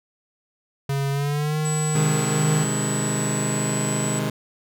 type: tone with pitch glide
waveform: square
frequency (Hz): 138.59 to 153.78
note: C#3 to D#3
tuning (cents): 0 to -20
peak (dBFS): -22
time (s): 0.89-2.64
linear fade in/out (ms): 5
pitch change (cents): +180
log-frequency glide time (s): 1.11-1.57
type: tone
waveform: sine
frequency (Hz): 7900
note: B8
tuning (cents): 0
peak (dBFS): -27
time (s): 1.65-4.19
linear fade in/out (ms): 2
type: chord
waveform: sawtooth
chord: Ab major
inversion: first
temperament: just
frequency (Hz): 129.78 / 155.74 / 207.7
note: C3 / Eb3 / Ab3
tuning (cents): -14 / +2 / 0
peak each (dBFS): -23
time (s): 1.95-4.3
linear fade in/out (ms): 5
effects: none